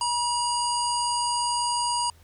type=harmonic tone with a mistuned harmonic; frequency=961 Hz; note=B5; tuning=48 cents flat; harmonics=1 / 3 / 5 / 7 / 9 / 10; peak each=-25 / -35 / -30 / -37 / -33 / -38 dBFS; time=0.01-2.1 s; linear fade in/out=2 ms; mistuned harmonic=9; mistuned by=-23 cents; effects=added 83 Hz sine -53 dBFS peak until 2.23 s + pink hiss -59 dBFS RMS until 2.23 s